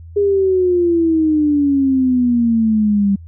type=exponential sweep; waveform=sine; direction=down; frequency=410.4 to 196 Hz; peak=-11 dBFS; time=0.16-3.16 s; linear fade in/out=10 ms; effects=added 83 Hz sine -33 dBFS peak until 3.27 s